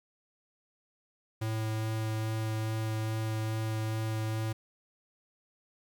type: tone with vibrato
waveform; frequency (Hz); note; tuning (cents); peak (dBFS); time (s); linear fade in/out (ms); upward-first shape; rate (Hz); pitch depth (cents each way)
square; 110; A2; 0; -31; 1.41-4.53; 10; sine; 2.4; 8
effects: 11-bit